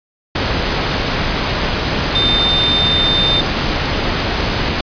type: tone in noise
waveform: sine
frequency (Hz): 3600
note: A7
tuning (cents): +39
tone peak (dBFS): -13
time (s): 2.15-3.41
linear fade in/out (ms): 5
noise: pink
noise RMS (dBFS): -17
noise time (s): 0.35-4.81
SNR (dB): +1
effects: resampled to 11025 Hz